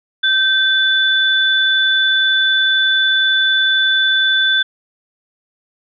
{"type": "tone pair together", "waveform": "sine", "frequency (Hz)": [1554, 3489], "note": ["G6", "A7"], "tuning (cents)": [-16, -15], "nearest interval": "octave + major second", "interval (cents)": 1401, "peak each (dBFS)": -14, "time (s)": [0.23, 4.63], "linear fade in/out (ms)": 10, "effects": []}